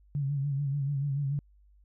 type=tone with vibrato; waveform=sine; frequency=140.5 Hz; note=C#3; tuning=24 cents sharp; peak=-27 dBFS; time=0.15-1.39 s; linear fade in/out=0 ms; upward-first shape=sine; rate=6.9 Hz; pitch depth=63 cents each way; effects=added 50 Hz sine -57 dBFS peak until 1.84 s